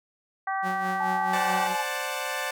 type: harmonic tone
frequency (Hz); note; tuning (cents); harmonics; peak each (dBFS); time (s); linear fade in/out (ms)
386.6; G4; -24; 2 / 3 / 4 / 5; -28 / -32 / -34 / -36; 0.47-1.67; 5
type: tone with tremolo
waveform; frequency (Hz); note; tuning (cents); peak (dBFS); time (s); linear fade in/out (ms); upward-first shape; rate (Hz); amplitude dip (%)
sawtooth; 185.6; F#3; +6; -27; 0.62-1.76; 50; sine; 4.6; 65
type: tone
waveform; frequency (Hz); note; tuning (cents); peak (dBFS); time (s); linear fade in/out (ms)
sine; 856; A5; -48; -27; 1-1.83; 5
type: chord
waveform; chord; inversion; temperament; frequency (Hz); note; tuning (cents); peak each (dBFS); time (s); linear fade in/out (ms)
15% pulse; D dominant seventh; third; equal; 523.3 / 587.3 / 740 / 880; C5 / D5 / F#5 / A5; 0 / 0 / 0 / 0; -28; 1.33-2.51; 5
effects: none